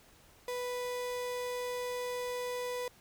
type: tone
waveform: 35% pulse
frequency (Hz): 493.9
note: B4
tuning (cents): 0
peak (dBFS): -33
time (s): 0.48-2.88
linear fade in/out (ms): 2
effects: pink hiss -61 dBFS RMS until 3 s